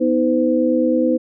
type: tone cluster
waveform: sine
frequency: 248.3 / 317.8 / 510 Hz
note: B3 / D#4 / C5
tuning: +9 / +37 / -44 cents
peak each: -18 dBFS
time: 0-1.18 s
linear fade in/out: 20 ms
effects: none